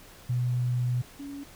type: tone pair in turn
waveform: sine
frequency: 123.47 / 281.4 Hz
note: B2 / C#4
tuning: 0 / +26 cents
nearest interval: octave + major second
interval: 1426 cents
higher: second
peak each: -24 / -36 dBFS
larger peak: first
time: 0.29-1.02 / 1.19-1.44 s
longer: first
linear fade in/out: 10 ms
effects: pink hiss -51 dBFS RMS until 1.55 s